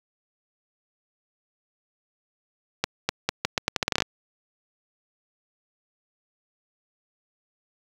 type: accelerating click train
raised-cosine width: 0.2 ms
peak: -4 dBFS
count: 14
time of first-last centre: 2.84-4.021 s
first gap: 250 ms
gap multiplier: 0.8
effects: high-pass 60 Hz 12 dB/octave + 7-bit

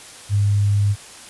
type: tone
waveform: sine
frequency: 101.8 Hz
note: G#2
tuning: 34 cents flat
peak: -14 dBFS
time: 0.29-0.96 s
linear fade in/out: 50 ms
effects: white hiss -40 dBFS RMS until 1.29 s + resampled to 24000 Hz

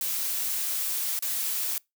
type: noise with dropouts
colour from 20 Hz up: blue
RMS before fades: -29 dBFS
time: 0.01-1.78 s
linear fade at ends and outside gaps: 2 ms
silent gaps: 1.191-1.223 s
effects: noise-tail reverb RT60 0.2 s tail -25 dB re dry

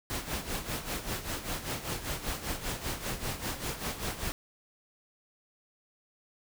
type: noise with tremolo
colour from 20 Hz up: pink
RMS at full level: -33 dBFS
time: 0.1-4.32 s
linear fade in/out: 0 ms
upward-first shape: sine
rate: 5.1 Hz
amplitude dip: 70%
effects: none

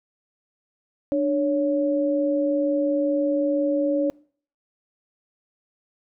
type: tone pair together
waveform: sine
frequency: 296.3 / 559.3 Hz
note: D4 / C#5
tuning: +15 / +15 cents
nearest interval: major seventh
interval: 1100 cents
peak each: -22 dBFS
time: 1.12-4.1 s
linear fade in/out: 0 ms
effects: noise-tail reverb RT60 0.5 s tail -25 dB re dry

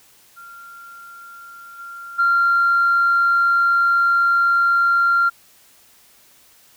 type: tone with level steps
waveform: sine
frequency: 1384 Hz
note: F6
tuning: 16 cents flat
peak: -37 / -32 / -12 dBFS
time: 0.36-5.3 s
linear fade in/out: 20 ms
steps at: 1.78 / 2.18 s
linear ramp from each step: 20 ms
effects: tanh soft clip ceiling -9 dBFS + white hiss -52 dBFS RMS until 6.76 s

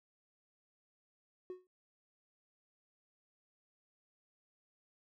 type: tone with exponential decay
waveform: triangle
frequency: 366.6 Hz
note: F#4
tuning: 16 cents flat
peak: -36 dBFS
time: 1.5-1.67 s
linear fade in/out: 1 ms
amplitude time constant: 36 ms
effects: tanh soft clip ceiling -35 dBFS

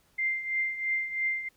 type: tone with tremolo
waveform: sine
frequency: 2093 Hz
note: C7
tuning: in tune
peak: -24 dBFS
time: 0.18-1.49 s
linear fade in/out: 10 ms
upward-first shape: triangle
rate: 3 Hz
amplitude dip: 75%
effects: pink hiss -66 dBFS RMS until 1.56 s

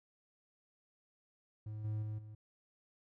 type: tone with level steps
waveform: triangle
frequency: 107.3 Hz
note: A2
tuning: 43 cents flat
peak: -39 / -33 / -36 / -46 dBFS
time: 1.66-2.35 s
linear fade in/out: 5 ms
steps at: 1.84 / 2.02 / 2.18 s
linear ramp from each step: 10 ms
effects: none

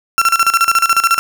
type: tone with tremolo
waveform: 35% pulse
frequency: 1356 Hz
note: E6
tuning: 49 cents sharp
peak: -6 dBFS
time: 0.18-1.19 s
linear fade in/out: 0 ms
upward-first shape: square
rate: 14 Hz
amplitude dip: 80%
effects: none

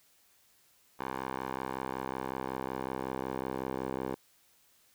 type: tone with band-pass filter sweep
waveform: 10% pulse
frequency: 65.41 Hz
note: C2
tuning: in tune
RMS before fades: -37 dBFS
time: 0.99-4.15 s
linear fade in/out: 10 ms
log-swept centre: 960 to 570 Hz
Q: 1.3
effects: white hiss -66 dBFS RMS until 4.94 s

